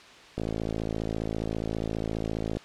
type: click train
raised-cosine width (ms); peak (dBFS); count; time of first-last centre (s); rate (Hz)
2; -17; 121; 0.38-2.57; 54.8
effects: white hiss -49 dBFS RMS until 2.64 s + low-pass 4000 Hz 12 dB/octave